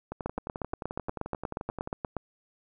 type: two click trains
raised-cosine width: 1 ms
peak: -17 / -21 dBFS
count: 17 / 21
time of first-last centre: 0.26-2.167 / 0.12-1.874 s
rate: 8.39 / 11.4 Hz
effects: none